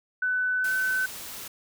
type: tone with pitch glide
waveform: sine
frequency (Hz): 1500 to 1520.1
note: F#6 to F#6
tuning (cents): +23 to +46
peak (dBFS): -23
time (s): 0.22-1.06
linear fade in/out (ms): 5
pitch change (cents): +23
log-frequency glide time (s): 0.56-0.71
type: noise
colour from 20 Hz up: white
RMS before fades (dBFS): -39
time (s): 0.64-1.48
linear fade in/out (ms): 5
effects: none